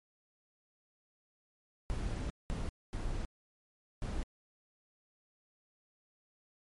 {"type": "noise bursts at uneven times", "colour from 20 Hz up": "brown", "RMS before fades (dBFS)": -36, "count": 4, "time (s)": [[1.9, 2.3], [2.5, 2.69], [2.93, 3.25], [4.02, 4.23]], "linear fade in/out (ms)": 0, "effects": ["MP3 48 kbps"]}